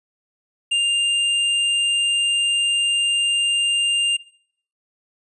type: tone with hard clipping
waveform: triangle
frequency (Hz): 2800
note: F7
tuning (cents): +4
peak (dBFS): -18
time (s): 0.71-4.17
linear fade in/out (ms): 10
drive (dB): 13
effects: noise-tail reverb RT60 0.6 s tail -20 dB re dry + resampled to 24000 Hz